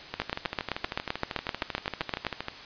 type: two click trains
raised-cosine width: 0.3 ms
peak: -11 / -15 dBFS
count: 17 / 31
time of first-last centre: 0.2-2.267 / 0.14-2.484 s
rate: 7.74 / 12.8 Hz
effects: white hiss -44 dBFS RMS until 2.65 s + resampled to 11025 Hz